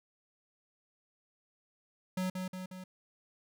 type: tone with echo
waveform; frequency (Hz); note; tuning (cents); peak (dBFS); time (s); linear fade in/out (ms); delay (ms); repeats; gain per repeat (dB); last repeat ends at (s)
square; 185; F#3; 0; -32; 2.17-2.3; 5; 180; 3; -4; 2.84
effects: none